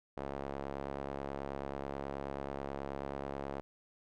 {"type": "tone with band-pass filter", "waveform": "sawtooth", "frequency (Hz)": 69.3, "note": "C#2", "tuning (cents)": 0, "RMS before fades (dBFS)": -41, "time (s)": [0.17, 3.61], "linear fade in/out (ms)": 0, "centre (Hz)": 620, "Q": 1.1, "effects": []}